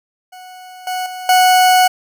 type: tone with level steps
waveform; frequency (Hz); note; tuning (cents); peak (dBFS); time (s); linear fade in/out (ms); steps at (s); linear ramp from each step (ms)
40% pulse; 737; F#5; -7; -33 / -18 / -25 / -7; 0.32-1.88; 10; 0.87 / 1.06 / 1.29; 2
effects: none